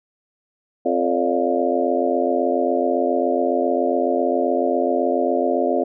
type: harmonic tone with a mistuned harmonic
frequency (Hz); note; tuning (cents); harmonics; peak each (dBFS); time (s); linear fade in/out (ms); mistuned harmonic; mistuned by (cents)
87.31; F2; 0; 3 / 4 / 5 / 6 / 7 / 8; -24 / -24 / -24 / -24 / -24 / -24; 0.85-5.84; 10; 6; +100
effects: none